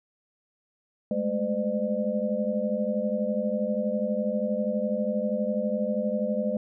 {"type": "tone cluster", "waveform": "sine", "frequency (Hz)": [206.1, 218.4, 511, 602], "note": ["G#3", "A3", "C5", "D5"], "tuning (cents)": [-13, -13, -41, 43], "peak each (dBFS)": -30, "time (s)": [1.11, 6.57], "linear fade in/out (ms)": 2, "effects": []}